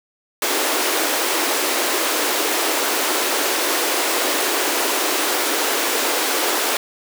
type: high-pass noise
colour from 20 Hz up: pink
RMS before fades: -20 dBFS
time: 0.42-6.77 s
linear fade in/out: 2 ms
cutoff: 290 Hz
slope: 48 dB/octave
effects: none